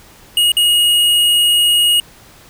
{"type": "tone with dropouts", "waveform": "square", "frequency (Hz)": 2878, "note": "F#7", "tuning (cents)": -49, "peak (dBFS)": -10, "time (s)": [0.37, 2], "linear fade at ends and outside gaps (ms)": 2, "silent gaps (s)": [0.519, 0.568], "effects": ["pink hiss -43 dBFS RMS until 2.49 s"]}